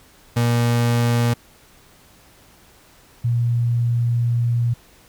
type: tone pair in turn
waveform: 35% pulse / sine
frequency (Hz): 118.8 / 118.8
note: A#2 / A#2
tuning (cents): +33 / +33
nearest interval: unison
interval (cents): 0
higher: neither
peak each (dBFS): -14 / -16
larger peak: first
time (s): 0.36-1.34 / 3.24-4.74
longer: second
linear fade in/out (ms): 10
effects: pink hiss -51 dBFS RMS until 5.08 s